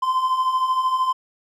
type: beating tone pair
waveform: triangle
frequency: 1022 / 1035 Hz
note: C6 / C6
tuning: -41 / -19 cents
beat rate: 13 Hz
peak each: -24 / -17 dBFS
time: 0.02-1.13 s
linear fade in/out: 10 ms
effects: none